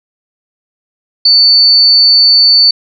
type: tone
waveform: sine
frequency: 4500 Hz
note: C#8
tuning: 25 cents sharp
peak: -3 dBFS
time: 1.25-2.71 s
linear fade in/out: 5 ms
effects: none